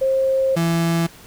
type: tone pair in turn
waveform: sine / 35% pulse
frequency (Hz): 532 / 167.22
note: C5 / E3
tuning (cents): +29 / +25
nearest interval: octave + minor sixth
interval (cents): 2004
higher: first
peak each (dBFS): -15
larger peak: neither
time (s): 0.01-0.56 / 0.56-1.07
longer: first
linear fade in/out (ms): 10
effects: pink hiss -44 dBFS RMS until 1.26 s